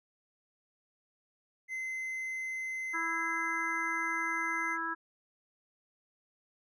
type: tone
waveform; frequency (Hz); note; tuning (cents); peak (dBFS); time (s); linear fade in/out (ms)
triangle; 2059; C7; -28; -33; 1.68-4.78; 50
type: harmonic tone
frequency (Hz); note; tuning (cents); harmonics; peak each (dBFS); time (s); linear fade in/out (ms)
329.6; E4; 0; 1 / 3 / 4 / 5; -43 / -39 / -37 / -36; 2.93-4.95; 20
effects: none